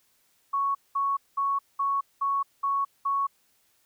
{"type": "tone bursts", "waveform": "sine", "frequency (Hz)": 1110, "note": "C#6", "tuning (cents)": 2, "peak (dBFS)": -23, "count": 7, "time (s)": [0.53, 3.27], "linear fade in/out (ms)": 10, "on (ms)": 220, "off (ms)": 200, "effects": ["white hiss -67 dBFS RMS until 3.85 s"]}